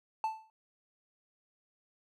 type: tone with exponential decay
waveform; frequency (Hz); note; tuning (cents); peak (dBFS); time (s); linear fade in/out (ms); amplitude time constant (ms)
triangle; 880; A5; 0; -25; 0.24-0.5; 1; 56
effects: none